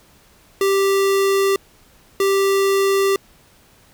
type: tone bursts at uneven times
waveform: square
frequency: 392 Hz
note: G4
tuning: in tune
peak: -15 dBFS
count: 2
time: 0.61-1.56 / 2.2-3.16 s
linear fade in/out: 2 ms
effects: pink hiss -52 dBFS RMS until 3.93 s